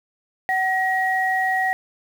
sine tone pair together, 754 / 1900 Hz, F#5 / A#6, +32 / +33 cents, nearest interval octave + major third, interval 1601 cents, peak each -21 dBFS, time 0.49-1.73 s, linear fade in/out 0 ms, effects 7-bit

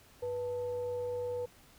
sine tone with frequency modulation, 490.1 Hz, B4, 13 cents flat, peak -33 dBFS, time 0.22-1.46 s, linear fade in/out 10 ms, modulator 393 Hz, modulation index 0.33, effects pink hiss -60 dBFS RMS until 1.78 s

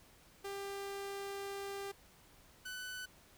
sawtooth tone pair in turn, 396.8 / 1498.1 Hz, G4 / F#6, +21 / +21 cents, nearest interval octave + major seventh, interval 2300 cents, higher second, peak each -37 / -39 dBFS, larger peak first, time 0.44-1.92 / 2.65-3.06 s, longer first, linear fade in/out 10 ms, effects pink hiss -63 dBFS RMS until 3.37 s

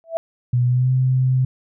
sine tone with exponential growth, 659.3 Hz, E5, in tune, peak -15 dBFS, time 0.04-0.17 s, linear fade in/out 0 ms, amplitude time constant 28 ms
sine tone with pitch glide, 123 to 129.26 Hz, B2 to C3, -7 to -21 cents, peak -14 dBFS, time 0.53-1.45 s, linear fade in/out 5 ms, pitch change +86 cents, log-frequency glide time 0.65-0.92 s
effects none

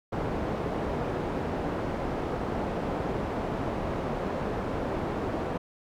white low-pass noise, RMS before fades -31 dBFS, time 0.12-5.58 s, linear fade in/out 10 ms, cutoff 620 Hz, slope 12 dB/octave, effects none

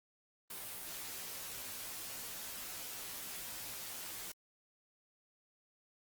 white noise with comb filter, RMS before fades -45 dBFS, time 0.5-4.32 s, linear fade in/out 5 ms, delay 14 ms, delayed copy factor -0.9, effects Opus 32 kbps

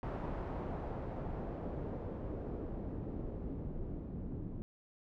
pink noise with low-pass filter sweep, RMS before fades -41 dBFS, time 0.03-4.62 s, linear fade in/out 0 ms, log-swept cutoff 960 to 270 Hz, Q 0.95, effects none

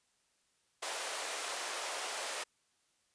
pink high-pass noise, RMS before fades -39 dBFS, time 0.82-2.44 s, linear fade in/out 10 ms, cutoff 500 Hz, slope 24 dB/octave, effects white hiss -75 dBFS RMS until 3.14 s + resampled to 22050 Hz

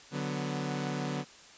sawtooth chord, B minor, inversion first, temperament equal, 146.83 / 185 / 246.9 Hz, D3 / F#3 / B3, 0 / 0 / 0 cents, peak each -31 / -34 / -33 dBFS, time 0.11-1.25 s, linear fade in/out 50 ms, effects white hiss -53 dBFS RMS until 1.57 s + resampled to 16000 Hz

